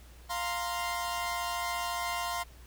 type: chord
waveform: sawtooth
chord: F suspended fourth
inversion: none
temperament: equal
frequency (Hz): 698.5 / 932.3 / 1046.5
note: F5 / Bb5 / C6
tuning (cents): 0 / 0 / 0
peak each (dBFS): -32 / -35 / -31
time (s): 0.29-2.44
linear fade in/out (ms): 20
effects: added 60 Hz sine -50 dBFS peak until 2.66 s + pink hiss -58 dBFS RMS until 2.66 s

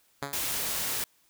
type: tone with exponential decay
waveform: 5% pulse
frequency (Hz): 140.7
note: C#3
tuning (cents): +26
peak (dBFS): -18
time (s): 0.22-0.48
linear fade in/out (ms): 5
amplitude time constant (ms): 56
type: noise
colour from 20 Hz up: white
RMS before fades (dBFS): -31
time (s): 0.33-1.04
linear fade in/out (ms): 2
effects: white hiss -66 dBFS RMS until 1.29 s

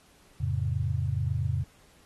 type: chord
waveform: sine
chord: F augmented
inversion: none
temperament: just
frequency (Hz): 87.31 / 109.13 / 136.42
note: F2 / A2 / C#3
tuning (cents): 0 / -14 / -27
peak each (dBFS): -30 / -30 / -30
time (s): 0.4-1.64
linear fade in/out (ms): 10
effects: pink hiss -60 dBFS RMS until 2.05 s + AAC 32 kbps

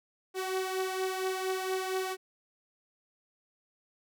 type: beating tone pair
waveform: sawtooth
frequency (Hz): 375.2 / 379.5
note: F#4 / F#4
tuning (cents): +24 / +44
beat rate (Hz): 4.3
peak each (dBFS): -28 / -33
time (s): 0.34-2.17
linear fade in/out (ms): 50
effects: none

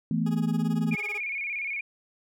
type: chord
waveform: sine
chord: E suspended fourth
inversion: none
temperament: equal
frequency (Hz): 164.81 / 220 / 246.9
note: E3 / A3 / B3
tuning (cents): 0 / 0 / 0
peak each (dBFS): -27 / -27 / -30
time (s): 0.11-0.95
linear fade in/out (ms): 2
type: tone with tremolo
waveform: 20% pulse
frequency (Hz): 415.3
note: G#4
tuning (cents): 0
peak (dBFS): -32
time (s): 0.26-1.2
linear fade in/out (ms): 5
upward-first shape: sine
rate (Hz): 18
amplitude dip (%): 90
type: tone with vibrato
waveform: sine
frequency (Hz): 2300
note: D7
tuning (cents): -37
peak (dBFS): -29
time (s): 0.91-1.81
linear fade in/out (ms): 5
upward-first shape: square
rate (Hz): 17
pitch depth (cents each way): 75
effects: none

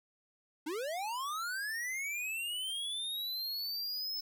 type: linear sweep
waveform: square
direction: up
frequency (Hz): 283.6 to 5274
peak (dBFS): -36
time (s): 0.66-4.21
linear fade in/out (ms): 10
effects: none

